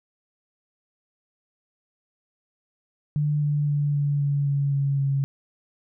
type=tone with pitch steps; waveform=sine; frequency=148.4 / 146.87 / 145.35 / 143.84 / 142.35 / 140.88 / 139.43 / 137.98 Hz; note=D3 / D3 / D3 / D3 / C#3 / C#3 / C#3 / C#3; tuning=+18 / 0 / -18 / -36 / +46 / +28 / +10 / -8 cents; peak=-20 dBFS; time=3.16-5.24 s; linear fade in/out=0 ms; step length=260 ms; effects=none